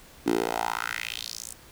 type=tone with high-pass filter sweep; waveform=10% pulse; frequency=57 Hz; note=A#1; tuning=38 cents flat; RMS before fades=-30 dBFS; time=0.26-1.54 s; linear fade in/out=10 ms; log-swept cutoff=290 to 8700 Hz; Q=3.2; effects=pink hiss -51 dBFS RMS until 1.71 s

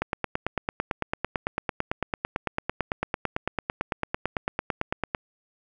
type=click train; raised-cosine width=0.5 ms; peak=-10 dBFS; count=47; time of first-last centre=0.02-5.148 s; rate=8.97 Hz; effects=none

